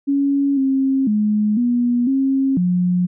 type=tone with pitch steps; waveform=sine; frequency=279.5 / 268.1 / 211 / 242.1 / 269.2 / 179.1 Hz; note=C#4 / C4 / G#3 / B3 / C4 / F3; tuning=+14 / +42 / +28 / -34 / +49 / +44 cents; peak=-14 dBFS; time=0.07-3.07 s; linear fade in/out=20 ms; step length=500 ms; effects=none